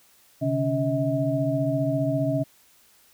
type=tone cluster; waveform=sine; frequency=131.7 / 146.6 / 280.6 / 639 Hz; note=C3 / D3 / C#4 / D#5; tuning=+12 / -3 / +21 / +46 cents; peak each=-27 / -30 / -26 / -26 dBFS; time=0.41-2.44 s; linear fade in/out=20 ms; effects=white hiss -58 dBFS RMS until 3.13 s